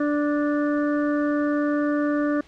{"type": "harmonic tone", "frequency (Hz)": 293.7, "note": "D4", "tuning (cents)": 0, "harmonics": [1, 2, 4, 5, 6], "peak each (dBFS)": [-21, -27, -33, -35, -37], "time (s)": [0, 2.41], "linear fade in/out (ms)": 5, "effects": ["pink hiss -52 dBFS RMS until 2.47 s", "low-pass 5000 Hz 12 dB/octave"]}